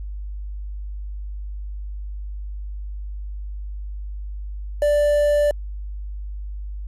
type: tone with quantisation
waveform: triangle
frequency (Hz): 587.3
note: D5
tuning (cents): 0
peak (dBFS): -13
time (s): 4.82-5.51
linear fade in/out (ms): 2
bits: 6
effects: added 50 Hz sine -28 dBFS peak until 6.87 s + resampled to 32000 Hz